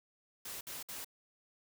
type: noise bursts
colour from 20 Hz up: white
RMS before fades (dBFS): -44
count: 3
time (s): 0.45-1.046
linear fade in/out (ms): 5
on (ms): 160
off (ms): 58
effects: none